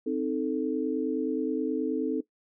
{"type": "chord", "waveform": "sine", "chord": "A diminished", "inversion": "first", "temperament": "equal", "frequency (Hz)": [261.6, 311.1, 440], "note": ["C4", "Eb4", "A4"], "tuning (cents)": [0, 0, 0], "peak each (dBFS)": -30, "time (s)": [0.06, 2.21], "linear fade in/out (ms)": 10, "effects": ["noise-tail reverb RT60 0.1 s tail -17 dB re dry"]}